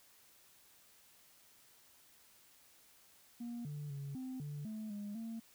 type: tone with pitch steps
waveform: sine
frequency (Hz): 237.5 / 146.7 / 139.9 / 258.5 / 145.7 / 216.6 / 205.1 / 226.5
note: A#3 / D3 / C#3 / C4 / D3 / A3 / G#3 / A#3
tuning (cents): +33 / -2 / +16 / -21 / -13 / -27 / -21 / -50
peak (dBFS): -39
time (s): 3.4-5.4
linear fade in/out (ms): 10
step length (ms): 250
effects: tanh soft clip ceiling -39 dBFS + white hiss -65 dBFS RMS until 5.54 s